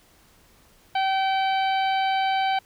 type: harmonic tone with a mistuned harmonic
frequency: 770 Hz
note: G5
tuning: 31 cents flat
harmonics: 1 / 2 / 3 / 4 / 5 / 6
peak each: -21 / -32 / -32 / -33 / -39 / -42 dBFS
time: 0.95-2.59 s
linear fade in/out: 5 ms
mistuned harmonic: 5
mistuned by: +18 cents
effects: pink hiss -57 dBFS RMS until 2.65 s